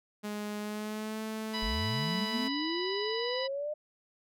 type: tone with pitch glide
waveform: sawtooth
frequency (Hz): 208.8 to 218.8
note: G#3 to A3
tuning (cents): +10 to -9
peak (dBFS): -31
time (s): 0.23-2.49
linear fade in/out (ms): 20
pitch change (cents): +81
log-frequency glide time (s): 0.59-1.22
type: harmonic tone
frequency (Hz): 987.8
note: B5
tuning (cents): 0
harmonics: 1 / 2 / 3 / 4 / 5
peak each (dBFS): -40 / -40 / -40 / -40 / -40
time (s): 1.53-3.48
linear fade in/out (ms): 20
type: linear sweep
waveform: sine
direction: up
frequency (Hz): 36.84 to 610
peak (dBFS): -32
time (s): 1.62-3.74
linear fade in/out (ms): 10
effects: none